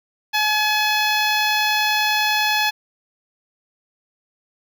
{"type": "tone with notch filter", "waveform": "10% pulse", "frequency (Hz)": 850, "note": "G#5", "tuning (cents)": 40, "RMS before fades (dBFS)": -19, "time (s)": [0.33, 2.71], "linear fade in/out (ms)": 20, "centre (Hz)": 9100, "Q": 0.7, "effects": []}